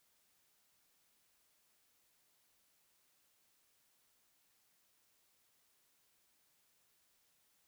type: silence
effects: white hiss -75 dBFS RMS until 7.67 s